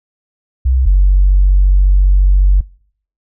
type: tone pair in turn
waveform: sine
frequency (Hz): 64 / 47.26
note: C2 / F#1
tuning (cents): -38 / +37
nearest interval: perfect fourth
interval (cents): 525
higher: first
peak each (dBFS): -8 / -4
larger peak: second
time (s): 0.65-0.86 / 0.86-2.61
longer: second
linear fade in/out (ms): 10
effects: noise-tail reverb RT60 0.6 s tail -25 dB re dry + tanh soft clip ceiling -1 dBFS